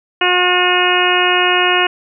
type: harmonic tone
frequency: 360 Hz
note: F#4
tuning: 47 cents flat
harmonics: 1 / 2 / 3 / 4 / 5 / 6 / 7 / 8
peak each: -18 / -19 / -19 / -19 / -20 / -23 / -19 / -17 dBFS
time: 0.21-1.87 s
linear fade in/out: 5 ms
effects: none